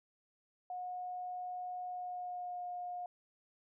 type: tone with pitch glide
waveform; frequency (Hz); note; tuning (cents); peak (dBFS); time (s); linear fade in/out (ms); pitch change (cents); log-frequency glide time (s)
sine; 725 to 714.6; F#5 to F5; -35 to +40; -39; 0.7-3.06; 2; -25; 1.86-2.64
effects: none